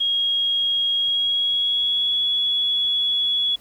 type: tone with pitch glide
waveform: sine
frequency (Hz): 3279 to 3377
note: G#7 to G#7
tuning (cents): -23 to +28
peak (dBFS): -18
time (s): 0-3.56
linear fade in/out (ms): 10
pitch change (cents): +51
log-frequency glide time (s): 0.95-2.21
effects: pink hiss -52 dBFS RMS until 3.6 s